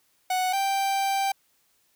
45% pulse tone pair in turn, 740 / 784 Hz, F#5 / G5, 0 / 0 cents, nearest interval minor second, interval 100 cents, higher second, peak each -23 dBFS, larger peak neither, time 0.3-0.53 / 0.53-1.32 s, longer second, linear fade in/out 5 ms, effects white hiss -67 dBFS RMS until 1.95 s

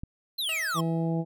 click, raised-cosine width 5 ms, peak -24 dBFS, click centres 0.035 s
square exponential sweep, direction down, 4244 to 1024 Hz, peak -28 dBFS, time 0.38-0.81 s, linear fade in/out 10 ms
10% pulse tone with exponential decay, 642 Hz, E5, 46 cents flat, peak -27 dBFS, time 0.49-1.23 s, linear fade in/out 1 ms, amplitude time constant 160 ms
harmonic tone, 164.81 Hz, E3, in tune, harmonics 1 / 2 / 3 / 4 / 5, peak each -26 / -32 / -36 / -38 / -40 dBFS, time 0.74-1.25 s, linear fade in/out 50 ms
effects none

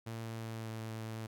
sawtooth tone with pitch glide, 113.8 to 111.33 Hz, A#2 to A2, -41 to +21 cents, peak -36 dBFS, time 0.06-1.27 s, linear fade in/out 10 ms, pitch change -38 cents, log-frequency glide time 0.17-0.77 s, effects none

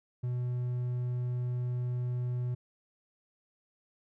triangle tone, 123.47 Hz, B2, in tune, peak -28 dBFS, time 0.23-2.55 s, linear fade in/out 10 ms, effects none

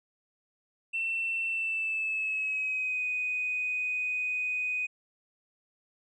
triangle tone with pitch glide, 2689 to 2494 Hz, E7 to D#7, +34 to +3 cents, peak -25 dBFS, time 0.93-4.87 s, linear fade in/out 20 ms, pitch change -131 cents, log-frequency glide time 1.47-3.05 s, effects tanh soft clip ceiling -26 dBFS + resampled to 22050 Hz

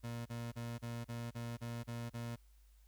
30% pulse tone bursts, 117.8 Hz, A#2, 19 cents sharp, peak -38 dBFS, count 9, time 0.03-2.364 s, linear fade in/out 20 ms, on 230 ms, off 33 ms, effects added 51 Hz sine -61 dBFS peak until 2.87 s + white hiss -75 dBFS RMS until 2.87 s

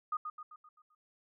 sine tone with echo, 1233 Hz, D#6, 16 cents flat, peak -31 dBFS, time 0.12-0.17 s, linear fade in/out 5 ms, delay 130 ms, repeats 6, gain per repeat -6 dB, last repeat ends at 0.95 s, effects none

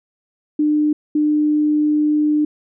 sine tone pair in turn, 300.6 / 300.6 Hz, D4 / D4, +40 / +40 cents, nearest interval unison, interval 0 cents, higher neither, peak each -13 dBFS, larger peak neither, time 0.59-0.93 / 1.15-2.45 s, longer second, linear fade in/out 5 ms, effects none

